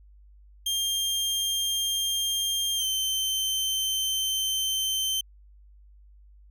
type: tone with pitch glide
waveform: sawtooth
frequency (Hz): 3199 to 3099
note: G7 to G7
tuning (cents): +34 to -21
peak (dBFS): -22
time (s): 0.66-5.21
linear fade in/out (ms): 5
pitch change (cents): -55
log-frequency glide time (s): 2.76-2.85
effects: added 50 Hz sine -50 dBFS peak until 6.5 s